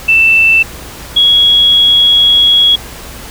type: tone pair in turn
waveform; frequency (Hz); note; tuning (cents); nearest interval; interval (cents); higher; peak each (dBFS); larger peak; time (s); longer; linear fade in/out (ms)
sine; 2662 / 3330; E7 / G#7; +16 / +4; major third; 388; second; -4; neither; 0.08-0.63 / 1.16-2.76; second; 10
effects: added 60 Hz sine -33 dBFS peak until 3.3 s + pink hiss -29 dBFS RMS until 3.3 s